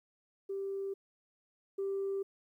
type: tone pair in turn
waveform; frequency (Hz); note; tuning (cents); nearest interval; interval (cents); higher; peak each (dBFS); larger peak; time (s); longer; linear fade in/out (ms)
sine; 392 / 392; G4 / G4; 0 / 0; unison; 0; neither; -34 / -31; second; 0.49-0.94 / 1.78-2.23; neither; 10
effects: tanh soft clip ceiling -29 dBFS + 12-bit